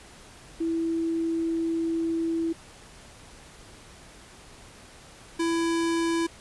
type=tone pair in turn; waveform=sine / square; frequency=329.6 / 333 Hz; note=E4 / E4; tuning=0 / +18 cents; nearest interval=unison; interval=18 cents; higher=second; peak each=-24 dBFS; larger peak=neither; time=0.6-2.53 / 5.39-6.27 s; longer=first; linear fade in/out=10 ms; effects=pink hiss -49 dBFS RMS until 6.4 s + resampled to 24000 Hz